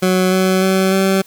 20% pulse tone with pitch steps, 185 / 187.37 / 189.76 / 192.19 Hz, F#3 / F#3 / F#3 / G3, 0 / +22 / +44 / -34 cents, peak -7 dBFS, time 0.02-1.22 s, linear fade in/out 10 ms, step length 300 ms, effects white hiss -47 dBFS RMS until 1.26 s

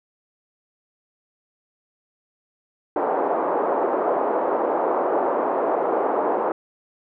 pink band-pass noise, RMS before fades -22 dBFS, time 2.96-6.52 s, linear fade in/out 2 ms, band 370 to 1000 Hz, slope 24 dB/octave, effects none

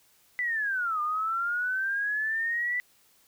sine linear two-way sweep, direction down then up, 2005 to 1200 to 1984 Hz, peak -26 dBFS, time 0.39-2.8 s, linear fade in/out 0 ms, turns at 1.01 s, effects white hiss -63 dBFS RMS until 3.27 s

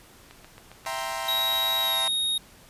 click train, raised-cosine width 0.3 ms, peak -29 dBFS, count 10, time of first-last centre 0.31-1.528 s, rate 7.39 Hz
sawtooth chord, C dominant seventh, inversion first, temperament equal, 659.3 / 784 / 932.3 / 1046.5 Hz, E5 / G5 / Bb5 / C6, 0 / 0 / 0 / 0 cents, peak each -31 dBFS, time 0.86-2.08 s, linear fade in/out 2 ms
square tone with pitch glide, 3813 to 3739 Hz, A#7 to A#7, +38 to +4 cents, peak -24 dBFS, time 1.28-2.38 s, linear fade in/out 5 ms, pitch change -34 cents, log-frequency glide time 1.82-2.02 s
effects pink hiss -52 dBFS RMS until 2.69 s + resampled to 32000 Hz

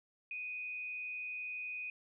sine tone with frequency modulation, 2489 Hz, D#7, in tune, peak -39 dBFS, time 0.31-1.9 s, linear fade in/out 2 ms, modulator 112 Hz, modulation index 0.38, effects none

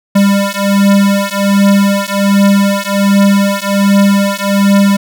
square beating tone pair, 198.6 / 199.9 Hz, G3 / G3, +23 / +34 cents, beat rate 1.3 Hz, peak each -11 dBFS, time 0.15-4.97 s, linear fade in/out 10 ms, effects none

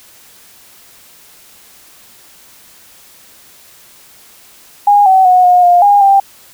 sine tone with pitch steps, 818 / 759 / 731 / 719 / 706 / 813 / 789 Hz, G#5 / F#5 / F#5 / F#5 / F5 / G#5 / G5, -26 / +44 / -21 / -50 / +19 / -37 / +11 cents, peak -4 dBFS, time 4.87-6.2 s, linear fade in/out 5 ms, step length 190 ms, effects white hiss -42 dBFS RMS until 6.53 s

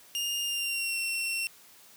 sawtooth tone with pitch glide, 2823 to 2717 Hz, F7 to F7, +18 to -48 cents, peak -26 dBFS, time 0.15-1.47 s, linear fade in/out 0 ms, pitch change -66 cents, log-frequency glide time 0.41-0.98 s, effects white hiss -55 dBFS RMS until 1.96 s + high-pass 100 Hz 12 dB/octave

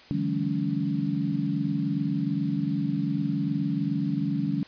sine tone cluster, 145.6 / 165 / 192.3 / 214.9 / 282.2 Hz, D3 / E3 / G3 / A3 / C#4, -15 / +2 / -33 / -41 / +31 cents, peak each -31 / -31 / -31 / -32 / -29 dBFS, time 0.11-4.63 s, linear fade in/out 0 ms, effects white hiss -50 dBFS RMS until 4.67 s + resampled to 11025 Hz

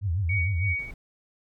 sine tone with vibrato, 91.4 Hz, F#2, 21 cents flat, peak -23 dBFS, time 0.01-0.76 s, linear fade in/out 50 ms, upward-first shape triangle, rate 6.6 Hz, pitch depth 260 cents each way
sine tone with tremolo, 2246 Hz, C#7, 22 cents sharp, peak -25 dBFS, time 0.29-0.91 s, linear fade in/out 5 ms, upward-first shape sine, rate 2.9 Hz, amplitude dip 80%
brown noise, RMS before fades -42 dBFS, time 0.79-0.94 s, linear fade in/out 2 ms
effects none

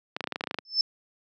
clicks, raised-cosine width 0.3 ms, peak -14 dBFS, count 12, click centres 0.165 / 0.207 / 0.241 / 0.273 / 0.323 / 0.359 / 0.409 / 0.439 / 0.472 / 0.511 / 0.544 / 0.587 s
sine tone with exponential growth, 5274 Hz, E8, in tune, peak -16 dBFS, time 0.65-0.81 s, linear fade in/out 2 ms, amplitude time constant 33 ms
effects high-pass 200 Hz 12 dB/octave

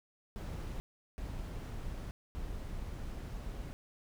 brown noise bursts at uneven times, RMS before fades -41 dBFS, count 3, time 0.36-0.8 / 1.18-2.11 / 2.35-3.73 s, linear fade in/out 0 ms, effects none

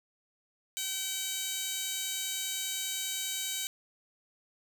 15% pulse tone with high-pass filter, 765 Hz, G5, 42 cents flat, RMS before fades -35 dBFS, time 0.77-3.67 s, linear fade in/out 0 ms, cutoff 4500 Hz, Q 1.4, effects 9-bit

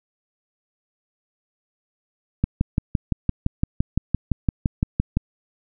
click train, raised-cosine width 5 ms, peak -6 dBFS, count 17, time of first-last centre 2.44-5.17 s, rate 5.86 Hz, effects none

